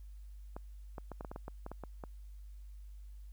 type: clicks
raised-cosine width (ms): 1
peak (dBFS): -29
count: 12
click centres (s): 0.565 / 0.982 / 1.117 / 1.209 / 1.248 / 1.315 / 1.361 / 1.481 / 1.664 / 1.716 / 1.837 / 2.038
effects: added 50 Hz sine -47 dBFS peak until 3.32 s + white hiss -74 dBFS RMS until 3.32 s